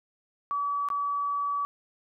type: tone with dropouts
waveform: sine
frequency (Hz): 1144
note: D6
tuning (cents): -46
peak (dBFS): -26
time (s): 0.51-1.65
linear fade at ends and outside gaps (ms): 0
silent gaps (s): 0.887-0.902
effects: none